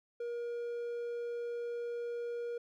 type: tone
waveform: triangle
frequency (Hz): 474.7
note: A#4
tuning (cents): +31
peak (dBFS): -34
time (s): 0.2-2.58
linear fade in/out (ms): 5
effects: none